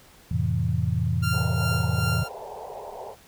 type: chord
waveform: sine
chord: F major seventh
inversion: none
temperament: equal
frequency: 87.31 / 110 / 130.81 / 164.81 Hz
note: F2 / A2 / C3 / E3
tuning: 0 / 0 / 0 / 0 cents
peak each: -27 / -26 / -28 / -28 dBFS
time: 0.31-2.24 s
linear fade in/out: 5 ms
type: tone with tremolo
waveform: sawtooth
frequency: 1388 Hz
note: F6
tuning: 11 cents flat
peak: -23 dBFS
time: 1.22-2.29 s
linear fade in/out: 20 ms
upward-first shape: sine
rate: 2.6 Hz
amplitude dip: 60%
type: band-pass noise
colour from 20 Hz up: pink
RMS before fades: -38 dBFS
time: 1.31-3.16 s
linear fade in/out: 50 ms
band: 400 to 980 Hz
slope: 96 dB/octave
effects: pink hiss -53 dBFS RMS until 3.27 s